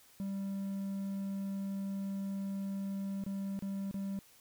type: tone with dropouts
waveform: triangle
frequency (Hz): 196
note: G3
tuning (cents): 0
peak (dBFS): -33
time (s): 0.2-4.19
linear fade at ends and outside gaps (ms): 0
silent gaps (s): 3.238-3.264 / 3.591-3.623 / 3.912-3.942
effects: white hiss -62 dBFS RMS until 4.4 s

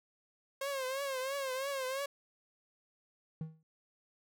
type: tone with vibrato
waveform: sawtooth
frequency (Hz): 537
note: C5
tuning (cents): +45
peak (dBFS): -31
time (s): 0.61-2.06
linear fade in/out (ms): 5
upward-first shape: triangle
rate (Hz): 3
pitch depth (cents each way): 100
type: tone with exponential decay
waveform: triangle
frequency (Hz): 159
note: D#3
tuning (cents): +38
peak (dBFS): -32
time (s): 3.41-3.63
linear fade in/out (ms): 2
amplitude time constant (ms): 47
effects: none

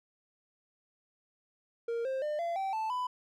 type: tone with pitch steps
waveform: triangle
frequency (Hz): 465.6 / 528.7 / 600.3 / 681.7 / 774 / 878.9 / 998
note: A#4 / C5 / D5 / F5 / G5 / A5 / B5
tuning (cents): -2 / +18 / +38 / -42 / -22 / -2 / +18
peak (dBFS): -29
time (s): 1.88-3.07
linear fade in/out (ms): 5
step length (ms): 170
effects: none

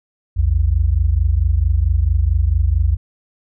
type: tone pair together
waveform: sine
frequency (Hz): 59.11 / 83.6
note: A#1 / E2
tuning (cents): +25 / +25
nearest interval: tritone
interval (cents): 600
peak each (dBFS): -15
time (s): 0.36-2.97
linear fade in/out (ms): 20
effects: none

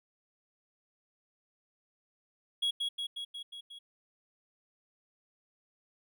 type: tone with echo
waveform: triangle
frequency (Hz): 3322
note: G#7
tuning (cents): 0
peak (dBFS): -26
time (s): 2.62-2.71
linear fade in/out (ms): 10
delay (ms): 180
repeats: 6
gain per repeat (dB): -3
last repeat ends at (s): 3.79
effects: none

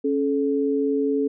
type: tone pair together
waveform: sine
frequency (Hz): 275.9 / 431.8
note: C#4 / A4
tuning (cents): -8 / -33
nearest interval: minor sixth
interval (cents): 775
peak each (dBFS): -22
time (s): 0.04-1.28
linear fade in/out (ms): 10
effects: none

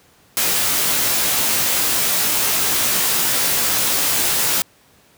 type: noise with comb filter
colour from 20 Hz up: white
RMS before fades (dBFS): -18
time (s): 0.37-4.62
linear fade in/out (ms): 0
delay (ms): 17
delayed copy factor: +0.8
effects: pink hiss -53 dBFS RMS until 5.17 s + high-pass 80 Hz 12 dB/octave

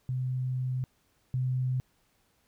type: tone pair in turn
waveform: sine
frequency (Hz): 128.1 / 128.1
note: C3 / C3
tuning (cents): -36 / -36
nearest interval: unison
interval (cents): 0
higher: neither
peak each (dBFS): -28 / -26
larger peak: second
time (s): 0.09-0.84 / 1.34-1.8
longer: first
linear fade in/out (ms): 0
effects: pink hiss -70 dBFS RMS until 2.47 s

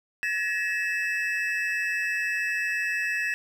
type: tone cluster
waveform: triangle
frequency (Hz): 1702 / 1889 / 2617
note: G#6 / A#6 / E7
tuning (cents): +42 / +22 / -13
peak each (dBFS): -28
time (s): 0.23-3.34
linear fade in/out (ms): 0
effects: none

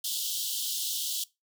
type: high-pass noise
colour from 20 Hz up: pink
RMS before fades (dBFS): -32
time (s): 0.04-1.24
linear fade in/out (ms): 5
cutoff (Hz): 3000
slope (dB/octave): 96
effects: noise-tail reverb RT60 0.2 s tail -20 dB re dry

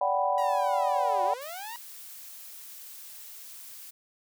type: chord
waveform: sine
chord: G major seventh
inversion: second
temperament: equal with one note detuned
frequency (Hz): 578.6 / 740 / 784 / 987.8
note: D5 / F#5 / G5 / B5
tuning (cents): -26 / 0 / 0 / 0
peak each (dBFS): -29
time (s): 0.01-1.34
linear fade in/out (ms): 5
type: linear two-way sweep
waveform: sawtooth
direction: down then up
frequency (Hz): 969 to 349.6 to 969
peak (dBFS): -34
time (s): 0.38-1.76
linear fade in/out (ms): 0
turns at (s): 1.24
type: noise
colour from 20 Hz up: blue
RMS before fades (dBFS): -45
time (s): 1.41-3.91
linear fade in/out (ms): 10
effects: none

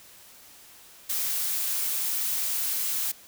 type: noise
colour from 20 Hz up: blue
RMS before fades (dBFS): -28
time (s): 1.09-3.12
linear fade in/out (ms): 10
effects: white hiss -51 dBFS RMS until 3.27 s

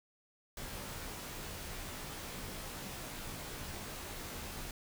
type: noise with comb filter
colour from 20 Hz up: pink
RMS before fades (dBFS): -44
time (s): 0.57-4.71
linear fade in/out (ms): 2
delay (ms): 18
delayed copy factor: -0.85
effects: none

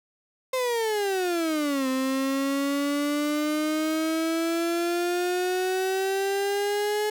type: exponential two-way sweep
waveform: 35% pulse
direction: down then up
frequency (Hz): 524 to 260 to 424.4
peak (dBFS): -22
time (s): 0.53-7.1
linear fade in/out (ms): 5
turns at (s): 1.88
effects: none

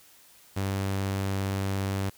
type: tone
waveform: sawtooth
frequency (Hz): 97.4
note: G2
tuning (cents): -11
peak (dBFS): -23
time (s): 0.56-2.1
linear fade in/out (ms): 10
effects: white hiss -56 dBFS RMS until 2.17 s

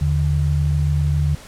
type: tone pair together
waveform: sine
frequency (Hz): 78.6 / 146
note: D#2 / D3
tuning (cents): +18 / -10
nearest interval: major seventh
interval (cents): 1072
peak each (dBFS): -18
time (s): 0.01-1.35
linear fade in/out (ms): 5
effects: pink hiss -41 dBFS RMS until 1.47 s + low-pass 11000 Hz 12 dB/octave

